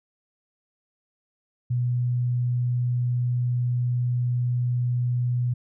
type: tone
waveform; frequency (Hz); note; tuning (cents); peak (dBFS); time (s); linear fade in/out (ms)
sine; 122.8; B2; -9; -21; 1.7-5.54; 10
effects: none